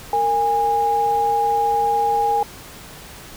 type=tone pair together; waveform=sine; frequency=459.3 / 820 Hz; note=A#4 / G#5; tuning=-26 / -22 cents; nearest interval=minor seventh; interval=1004 cents; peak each=-24 / -16 dBFS; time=0.13-2.43 s; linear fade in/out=2 ms; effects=pink hiss -39 dBFS RMS until 3.36 s